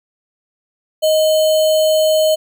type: tone with sample-and-hold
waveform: sine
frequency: 625 Hz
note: D#5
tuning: 8 cents sharp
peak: -10 dBFS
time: 1.02-2.36 s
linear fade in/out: 20 ms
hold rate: 3675 Hz
effects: none